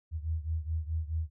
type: beating tone pair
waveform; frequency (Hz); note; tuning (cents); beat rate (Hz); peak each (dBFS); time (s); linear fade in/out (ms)
sine; 78.6 / 83.3; D#2 / E2; +18 / +19; 4.7; -32 / -35; 0.11-1.3; 50
effects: none